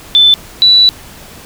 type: tone pair in turn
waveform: sine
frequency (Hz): 3520 / 3951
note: A7 / B7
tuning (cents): 0 / 0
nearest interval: major second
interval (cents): 200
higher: second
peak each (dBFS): -3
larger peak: neither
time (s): 0.15-0.34 / 0.62-0.89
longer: second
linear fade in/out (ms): 0
effects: pink hiss -34 dBFS RMS until 1.45 s